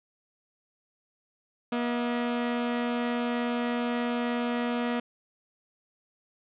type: tone pair together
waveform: sawtooth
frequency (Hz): 240 / 641.1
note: B3 / E5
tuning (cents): -49 / -48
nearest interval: octave + perfect fourth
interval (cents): 1701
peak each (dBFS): -23 / -33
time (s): 1.72-5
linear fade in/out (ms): 5
effects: resampled to 8000 Hz + 10-bit